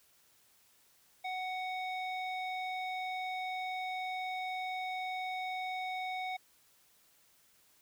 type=tone with low-pass filter; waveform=square; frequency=743 Hz; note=F#5; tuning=7 cents sharp; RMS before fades=-38 dBFS; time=1.24-6.37 s; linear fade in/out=10 ms; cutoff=3000 Hz; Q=3.1; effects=white hiss -67 dBFS RMS until 7.81 s